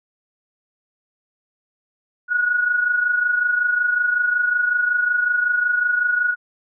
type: tone pair together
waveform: sine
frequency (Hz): 1454.6 / 1480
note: F#6 / F#6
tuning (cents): -30 / 0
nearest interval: unison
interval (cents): 30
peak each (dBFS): -17 / -24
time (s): 2.28-6.36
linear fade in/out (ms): 50
effects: none